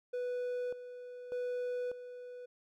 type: tone with tremolo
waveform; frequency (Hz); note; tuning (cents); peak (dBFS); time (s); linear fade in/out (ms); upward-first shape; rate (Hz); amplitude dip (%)
triangle; 493.9; B4; 0; -32; 0.13-2.46; 10; square; 0.84; 70
effects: none